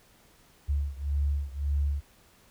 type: beating tone pair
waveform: sine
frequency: 70.7 / 72.5 Hz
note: C#2 / D2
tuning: +35 / -22 cents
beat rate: 1.8 Hz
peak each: -28 / -30 dBFS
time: 0.68-2.01 s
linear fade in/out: 20 ms
effects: pink hiss -60 dBFS RMS until 2.5 s